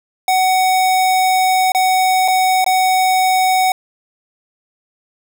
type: tone with dropouts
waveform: square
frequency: 748 Hz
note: F#5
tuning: 19 cents sharp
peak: -12 dBFS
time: 0.28-3.72 s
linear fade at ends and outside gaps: 2 ms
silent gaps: 1.72-1.748 / 2.279-2.282 / 2.644-2.663 s
effects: none